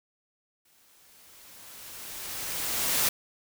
white noise with exponential growth, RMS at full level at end -24 dBFS, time 0.65-3.09 s, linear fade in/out 5 ms, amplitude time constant 530 ms, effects none

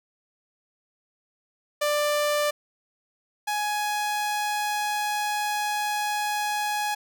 sawtooth tone pair in turn, 591 / 835.8 Hz, D5 / G#5, +11 / +11 cents, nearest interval tritone, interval 600 cents, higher second, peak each -18 / -21 dBFS, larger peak first, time 1.81-2.51 / 3.47-6.95 s, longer second, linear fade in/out 10 ms, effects none

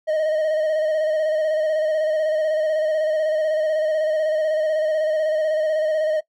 triangle tone with vibrato, 622.3 Hz, D#5, in tune, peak -16 dBFS, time 0.07-6.21 s, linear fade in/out 20 ms, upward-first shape square, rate 16 Hz, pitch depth 30 cents each way, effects noise-tail reverb RT60 0.1 s tail -20 dB re dry

